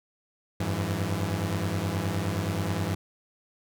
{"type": "tone cluster", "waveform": "sawtooth", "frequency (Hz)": [92.4, 101.9, 166.6], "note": ["F#2", "G#2", "E3"], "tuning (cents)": [-2, -32, 19], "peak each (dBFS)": [-28, -26, -28], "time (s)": [0.6, 2.95], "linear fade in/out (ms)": 5, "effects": []}